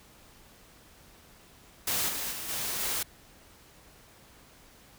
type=noise with level steps; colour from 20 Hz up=white; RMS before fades=-29 / -34 / -38 / -33 / -31 dBFS; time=1.87-3.03 s; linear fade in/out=5 ms; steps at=2.08 / 2.31 / 2.48 / 2.79 s; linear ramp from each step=20 ms; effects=pink hiss -56 dBFS RMS until 4.98 s